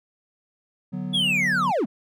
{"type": "chord", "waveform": "triangle", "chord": "B minor", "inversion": "first", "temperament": "equal", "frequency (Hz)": [146.83, 185, 246.9], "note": ["D3", "F#3", "B3"], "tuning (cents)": [0, 0, 0], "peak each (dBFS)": [-32, -27, -32], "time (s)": [0.92, 1.72], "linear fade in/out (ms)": 20}
{"type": "linear sweep", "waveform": "triangle", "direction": "down", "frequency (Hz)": [3444, 164.81], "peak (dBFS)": -18, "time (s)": [1.13, 1.86], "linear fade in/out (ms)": 20}
{"effects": []}